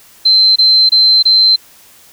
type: tone bursts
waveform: sine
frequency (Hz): 4100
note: C8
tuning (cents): -36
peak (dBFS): -5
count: 4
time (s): 0.25-1.562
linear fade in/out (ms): 10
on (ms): 310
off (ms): 24
effects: white hiss -43 dBFS RMS until 2.12 s